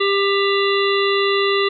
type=harmonic tone with a mistuned harmonic; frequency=396.9 Hz; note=G4; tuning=22 cents sharp; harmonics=1 / 3 / 5 / 7 / 9 / 10; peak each=-17 / -22 / -24 / -25 / -27 / -27 dBFS; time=0-1.69 s; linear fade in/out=10 ms; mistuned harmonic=9; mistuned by=-40 cents; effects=none